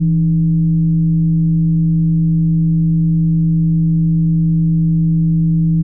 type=tone with frequency modulation; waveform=sine; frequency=163.6 Hz; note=E3; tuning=13 cents flat; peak=-10 dBFS; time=0-5.83 s; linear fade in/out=20 ms; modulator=138 Hz; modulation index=0.32; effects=none